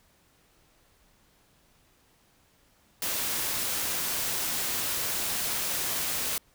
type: noise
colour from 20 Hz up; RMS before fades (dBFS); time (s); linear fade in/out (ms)
white; -30; 3.02-6.38; 2
effects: pink hiss -64 dBFS RMS until 6.54 s